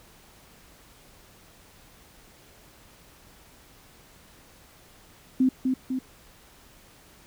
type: tone with echo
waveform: sine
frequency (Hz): 259.1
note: C4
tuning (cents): -17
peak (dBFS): -17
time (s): 5.4-5.49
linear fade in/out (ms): 5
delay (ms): 250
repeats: 2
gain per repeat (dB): -4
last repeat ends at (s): 5.99
effects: pink hiss -54 dBFS RMS until 7.26 s